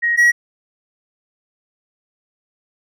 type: tone pair in turn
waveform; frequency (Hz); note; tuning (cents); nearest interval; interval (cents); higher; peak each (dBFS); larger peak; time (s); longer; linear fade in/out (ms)
sine / triangle; 1885 / 1911.3; A#6 / A#6; +19 / +43; unison; 24; second; -14 / -7; second; 0.02-0.17 / 0.17-0.32; neither; 20
effects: none